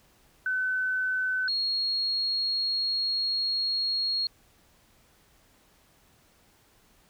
sine tone pair in turn, 1514 / 4293 Hz, F#6 / C8, +39 / +44 cents, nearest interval octave + tritone, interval 1805 cents, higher second, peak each -25 dBFS, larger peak neither, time 0.46-1.48 / 1.48-4.27 s, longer second, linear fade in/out 2 ms, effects pink hiss -62 dBFS RMS until 7.09 s

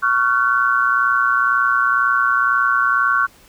sine tone cluster, 1118 / 1389 / 1511 Hz, C#6 / F6 / F#6, +14 / -10 / +36 cents, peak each -18 dBFS, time 0.02-3.27 s, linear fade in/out 20 ms, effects pink hiss -49 dBFS RMS until 3.48 s

